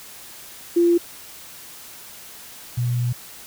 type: tone pair in turn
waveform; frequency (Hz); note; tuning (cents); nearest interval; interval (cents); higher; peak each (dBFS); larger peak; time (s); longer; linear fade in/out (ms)
sine; 343.9 / 121.59; F4 / B2; -27 / -27; octave + tritone; 1800; first; -13 / -19; first; 0.76-0.98 / 2.77-3.13; second; 10
effects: white hiss -41 dBFS RMS until 3.46 s